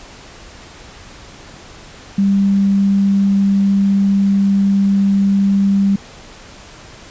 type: tone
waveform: sine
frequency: 197.6 Hz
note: G3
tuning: 14 cents sharp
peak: -10 dBFS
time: 2.18-5.96 s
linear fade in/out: 5 ms
effects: pink hiss -38 dBFS RMS until 7.1 s + resampled to 16000 Hz